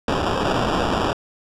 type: noise with sample-and-hold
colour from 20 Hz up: white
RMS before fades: -21 dBFS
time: 0.08-1.13 s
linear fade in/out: 2 ms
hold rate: 2100 Hz
effects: low-pass 5000 Hz 12 dB/octave